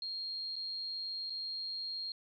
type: tone with dropouts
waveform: sine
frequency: 4233 Hz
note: C8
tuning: 19 cents sharp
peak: -37 dBFS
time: 0.02-2.12 s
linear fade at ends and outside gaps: 2 ms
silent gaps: 0.557-0.563 / 1.298-1.303 s
effects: none